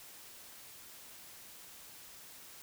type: silence
effects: white hiss -53 dBFS RMS until 2.62 s

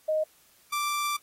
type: tone pair in turn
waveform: sine / sawtooth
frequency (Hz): 622.3 / 1174.7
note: D#5 / D6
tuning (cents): 0 / 0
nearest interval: major seventh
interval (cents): 1100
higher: second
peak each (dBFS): -23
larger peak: neither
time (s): 0.08-0.24 / 0.72-1.17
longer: second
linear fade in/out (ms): 10
effects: white hiss -61 dBFS RMS until 1.22 s + AAC 48 kbps

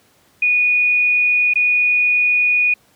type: tone with dropouts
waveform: sine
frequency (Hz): 2463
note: D#7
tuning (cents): -18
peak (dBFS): -12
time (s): 0.42-2.74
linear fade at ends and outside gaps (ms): 5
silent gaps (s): 1.537-1.556
effects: pink hiss -55 dBFS RMS until 2.95 s + high-pass 100 Hz 12 dB/octave

